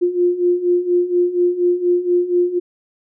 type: beating tone pair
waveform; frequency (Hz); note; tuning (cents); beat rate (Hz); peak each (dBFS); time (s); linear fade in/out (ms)
sine; 351.2 / 355.4; F4 / F4; +10 / +30; 4.2; -19 / -15; 0.01-2.6; 20
effects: none